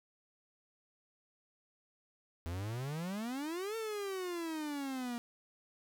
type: exponential two-way sweep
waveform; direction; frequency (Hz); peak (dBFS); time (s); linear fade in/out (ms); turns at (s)
45% pulse; up then down; 80.8 to 455.3 to 235; -37; 2.46-5.18; 0; 3.76
effects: none

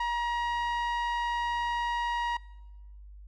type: tone with low-pass filter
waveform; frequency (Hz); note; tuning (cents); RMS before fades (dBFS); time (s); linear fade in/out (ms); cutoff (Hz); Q
sawtooth; 951; A#5; +34; -30; 0-2.37; 5; 2500; 0.53
effects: noise-tail reverb RT60 1.0 s tail -22 dB re dry + added 50 Hz sine -45 dBFS peak until 3.27 s

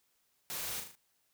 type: noise with echo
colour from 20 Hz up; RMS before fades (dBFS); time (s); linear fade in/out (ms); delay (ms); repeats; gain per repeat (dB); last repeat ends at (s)
white; -40; 0.5-0.8; 0; 38; 4; -5; 0.952
effects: white hiss -75 dBFS RMS until 1.33 s

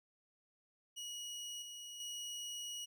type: tone with level steps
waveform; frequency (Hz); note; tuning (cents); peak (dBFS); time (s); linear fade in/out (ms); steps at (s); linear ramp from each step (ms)
25% pulse; 2908; F#7; -31; -40 / -44 / -39; 0.96-2.86; 20; 1.62 / 2; 2
effects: none

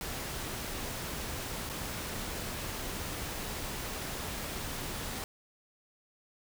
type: noise with dropouts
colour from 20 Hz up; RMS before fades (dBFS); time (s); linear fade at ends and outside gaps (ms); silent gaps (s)
pink; -38; 0.01-5.24; 1; 1.692-1.697
effects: none

